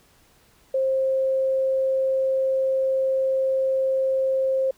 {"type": "tone", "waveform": "sine", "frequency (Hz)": 530, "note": "C5", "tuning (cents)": 22, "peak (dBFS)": -19, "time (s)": [0.74, 4.71], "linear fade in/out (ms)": 5, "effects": ["pink hiss -58 dBFS RMS until 4.77 s"]}